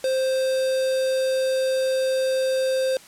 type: tone with quantisation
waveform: triangle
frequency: 524 Hz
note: C5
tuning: 2 cents sharp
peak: -18 dBFS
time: 0.04-2.97 s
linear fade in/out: 2 ms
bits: 5
effects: white hiss -47 dBFS RMS until 3.07 s + low-pass 10000 Hz 12 dB/octave